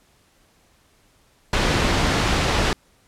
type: low-pass noise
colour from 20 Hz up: pink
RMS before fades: -20 dBFS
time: 1.53-2.73 s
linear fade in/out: 2 ms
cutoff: 4900 Hz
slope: 12 dB/octave
effects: pink hiss -59 dBFS RMS until 3.07 s + low-pass 12000 Hz 12 dB/octave